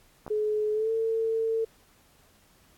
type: clicks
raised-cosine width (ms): 1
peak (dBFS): -25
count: 2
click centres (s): 0.265 / 0.279
type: tone with pitch glide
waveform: sine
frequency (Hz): 425.5 to 449.2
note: G#4 to A4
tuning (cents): +42 to +36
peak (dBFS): -24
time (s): 0.3-1.65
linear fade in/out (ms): 10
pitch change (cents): +94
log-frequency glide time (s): 0.73-0.91
effects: pink hiss -61 dBFS RMS until 2.77 s + AAC 64 kbps